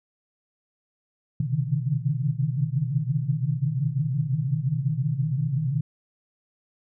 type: tone cluster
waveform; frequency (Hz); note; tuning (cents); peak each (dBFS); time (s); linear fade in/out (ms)
sine; 122.5 / 131.4 / 137.2 / 152.5 / 158.2; B2 / C3 / C#3 / D#3 / D#3; -14 / +8 / -17 / -34 / +29; -29; 1.4-5.81; 5
effects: none